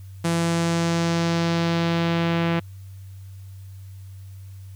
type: tone with low-pass filter sweep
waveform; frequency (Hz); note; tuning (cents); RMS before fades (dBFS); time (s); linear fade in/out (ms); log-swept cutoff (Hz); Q
sawtooth; 168.1; E3; +34; -22; 0.24-2.6; 10; 9600 to 2700; 1.4
effects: added 96 Hz sine -37 dBFS peak until 4.75 s + white hiss -58 dBFS RMS until 4.75 s